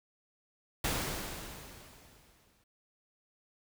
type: noise with exponential decay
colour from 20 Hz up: pink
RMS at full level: -31 dBFS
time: 0.84-2.64 s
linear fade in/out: 5 ms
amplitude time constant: 390 ms
effects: none